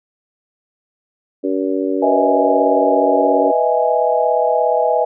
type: harmonic tone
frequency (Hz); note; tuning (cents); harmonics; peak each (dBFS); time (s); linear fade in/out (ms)
95; F#2; +46; 3 / 4 / 5 / 6; -19 / -21 / -23 / -25; 1.43-3.52; 20
type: chord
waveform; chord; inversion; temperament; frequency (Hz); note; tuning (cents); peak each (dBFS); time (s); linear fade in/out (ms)
sine; E major seventh; second; equal; 493.9 / 622.3 / 659.3 / 830.6; B4 / D#5 / E5 / G#5; 0 / 0 / 0 / 0; -18; 2.02-5.05; 10
effects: none